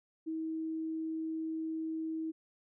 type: tone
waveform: sine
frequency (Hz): 320.2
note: D#4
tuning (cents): +50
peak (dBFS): -34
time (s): 0.26-2.32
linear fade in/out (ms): 20
effects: none